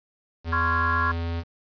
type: tone with pitch glide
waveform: square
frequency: 83.2 to 84.26 Hz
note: E2 to E2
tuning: +17 to +38 cents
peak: -27 dBFS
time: 0.44-1.44 s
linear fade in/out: 50 ms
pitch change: +21 cents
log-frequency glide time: 0.68-1.31 s
type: chord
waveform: sine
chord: Db major seventh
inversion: third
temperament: just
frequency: 1039.4 / 1108.7 / 1385.9 / 1663.1 Hz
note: C6 / Db6 / F6 / Ab6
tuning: -12 / 0 / -14 / +2 cents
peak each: -27 dBFS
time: 0.52-1.12 s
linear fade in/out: 10 ms
effects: resampled to 11025 Hz + 8-bit